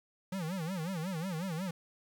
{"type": "tone with vibrato", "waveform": "square", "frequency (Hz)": 174.61, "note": "F3", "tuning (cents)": 0, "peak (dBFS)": -35, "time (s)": [0.32, 1.71], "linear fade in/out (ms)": 5, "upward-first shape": "sine", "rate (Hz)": 5.5, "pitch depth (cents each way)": 200, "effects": ["11-bit"]}